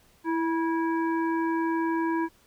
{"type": "harmonic tone with a mistuned harmonic", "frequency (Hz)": 329.6, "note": "E4", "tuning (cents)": 0, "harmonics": [1, 3, 5, 7], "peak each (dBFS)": [-25, -30, -36, -46], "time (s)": [0.24, 2.29], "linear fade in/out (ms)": 50, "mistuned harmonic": 3, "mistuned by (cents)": -33, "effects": ["pink hiss -61 dBFS RMS until 2.46 s"]}